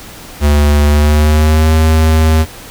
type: tone with pitch glide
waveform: square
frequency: 73.42 to 79.15 Hz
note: D2 to D#2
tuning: 0 to +30 cents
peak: -7 dBFS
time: 0.4-2.46 s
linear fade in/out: 50 ms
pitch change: +130 cents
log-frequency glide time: 0.86-1.73 s
effects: pink hiss -32 dBFS RMS until 2.7 s